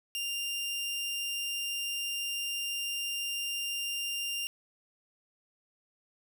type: tone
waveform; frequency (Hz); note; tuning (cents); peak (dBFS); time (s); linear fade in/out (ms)
sawtooth; 2794; F7; 0; -29; 0.15-4.47; 0
effects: none